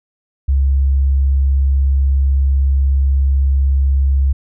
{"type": "tone", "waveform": "sine", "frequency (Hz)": 68.1, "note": "C#2", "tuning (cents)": -30, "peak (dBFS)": -10, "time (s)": [0.48, 4.33], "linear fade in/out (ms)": 10, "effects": []}